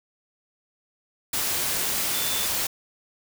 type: tone in noise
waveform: sine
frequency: 3520 Hz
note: A7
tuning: in tune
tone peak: -32 dBFS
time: 2.14-2.46 s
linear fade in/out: 5 ms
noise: white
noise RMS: -26 dBFS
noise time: 1.33-2.67 s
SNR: -9 dB
effects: none